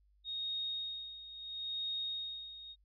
sine tone with tremolo, 3729 Hz, A#7, in tune, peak -35 dBFS, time 0.24-2.76 s, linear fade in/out 50 ms, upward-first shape sine, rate 0.74 Hz, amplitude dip 75%, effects added 50 Hz sine -66 dBFS peak until 2.84 s

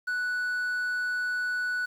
triangle tone with quantisation, 1480 Hz, F#6, in tune, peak -25 dBFS, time 0.07-1.86 s, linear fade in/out 10 ms, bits 9, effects none

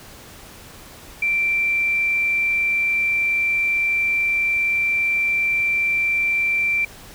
sine tone, 2349 Hz, D7, in tune, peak -17 dBFS, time 1.22-6.85 s, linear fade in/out 5 ms, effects pink hiss -42 dBFS RMS until 7.14 s

